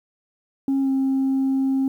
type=tone with pitch glide; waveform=sine; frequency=271.9 to 267.7 Hz; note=C#4 to C4; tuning=-33 to +40 cents; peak=-16 dBFS; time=0.68-1.88 s; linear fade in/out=2 ms; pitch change=-27 cents; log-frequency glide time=0.81-0.9 s; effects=tanh soft clip ceiling -16 dBFS + 9-bit